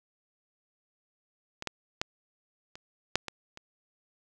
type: clicks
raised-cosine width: 0.2 ms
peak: -20 / -14 / -11 / -27 / -6 / -18 / -27 dBFS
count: 7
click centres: 1.624 / 1.673 / 2.015 / 2.755 / 3.156 / 3.283 / 3.574 s
effects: none